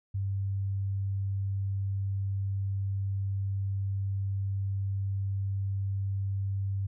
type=tone; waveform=sine; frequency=98 Hz; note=G2; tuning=in tune; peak=-28 dBFS; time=0.14-6.87 s; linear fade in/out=10 ms; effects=none